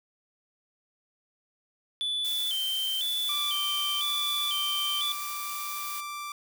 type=tone with vibrato; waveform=triangle; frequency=3291 Hz; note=G#7; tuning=16 cents flat; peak=-26 dBFS; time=2.01-5.12 s; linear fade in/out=0 ms; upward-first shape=square; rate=1 Hz; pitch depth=92 cents each way
type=noise; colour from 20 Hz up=blue; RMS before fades=-38 dBFS; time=2.24-6.01 s; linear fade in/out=10 ms
type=tone; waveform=sawtooth; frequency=1174.7 Hz; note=D6; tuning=in tune; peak=-31 dBFS; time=3.29-6.32 s; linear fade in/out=2 ms
effects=none

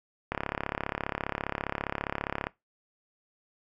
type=click train; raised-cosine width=0.5 ms; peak=-14 dBFS; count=76; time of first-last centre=0.32-2.469 s; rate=34.9 Hz; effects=noise-tail reverb RT60 0.2 s tail -21 dB re dry

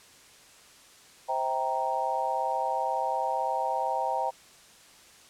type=chord; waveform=sine; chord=C dominant seventh; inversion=none; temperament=equal with one note detuned; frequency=523.3 / 646.1 / 784 / 932.3 Hz; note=C5 / E5 / G5 / Bb5; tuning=0 / -35 / 0 / 0 cents; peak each=-34 / -34 / -30 / -30 dBFS; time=1.28-4.31 s; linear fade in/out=20 ms; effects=white hiss -54 dBFS RMS until 5.29 s + low-pass 9000 Hz 12 dB/octave

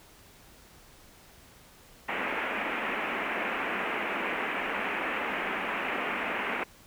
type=band-pass noise; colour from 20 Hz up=white; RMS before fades=-32 dBFS; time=2.08-6.64 s; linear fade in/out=10 ms; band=190 to 2600 Hz; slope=48 dB/octave; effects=pink hiss -55 dBFS RMS until 6.86 s

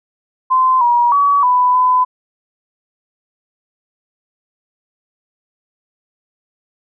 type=tone with pitch steps; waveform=sine; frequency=1032 / 957 / 1135 / 995 / 1007 Hz; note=C6 / A#5 / C#6 / B5 / B5; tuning=-24 / +45 / +41 / +13 / +33 cents; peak=-9 dBFS; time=0.5-2.05 s; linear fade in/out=20 ms; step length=310 ms; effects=none

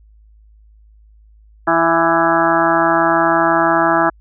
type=harmonic tone with a mistuned harmonic; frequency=166 Hz; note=E3; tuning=12 cents sharp; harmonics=1 / 2 / 4 / 5 / 6 / 7 / 8 / 9 / 10; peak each=-29 / -18 / -17 / -19 / -20 / -21 / -19 / -25 / -21 dBFS; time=1.67-4.1 s; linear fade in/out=10 ms; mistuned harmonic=7; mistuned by=+29 cents; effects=added 53 Hz sine -44 dBFS peak until 4.2 s

